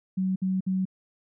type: tone bursts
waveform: sine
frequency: 188 Hz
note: F#3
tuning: 28 cents sharp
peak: -23 dBFS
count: 3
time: 0.17-0.854 s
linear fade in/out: 10 ms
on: 190 ms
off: 57 ms
effects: none